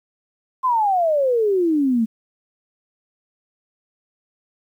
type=exponential sweep; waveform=sine; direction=down; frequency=1060 to 216.6 Hz; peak=-15 dBFS; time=0.63-2.06 s; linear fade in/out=20 ms; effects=9-bit